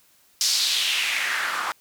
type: noise with band-pass filter sweep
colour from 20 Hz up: white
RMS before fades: -24 dBFS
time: 0.41-1.72 s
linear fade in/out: 0 ms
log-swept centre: 5400 to 1100 Hz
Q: 2.7
effects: white hiss -59 dBFS RMS until 1.8 s